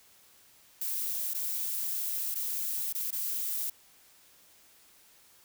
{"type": "noise with dropouts", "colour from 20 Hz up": "violet", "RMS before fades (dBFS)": -33, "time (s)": [0.81, 3.7], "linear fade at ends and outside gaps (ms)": 5, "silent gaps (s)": [[1.336, 1.346], [2.345, 2.354], [2.927, 2.949], [3.107, 3.126]], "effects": ["white hiss -60 dBFS RMS until 5.44 s"]}